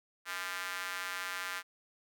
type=tone with high-pass filter; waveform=square; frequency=92.5 Hz; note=F#2; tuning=in tune; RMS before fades=-39 dBFS; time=0.25-1.63 s; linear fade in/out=50 ms; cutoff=1500 Hz; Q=2; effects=none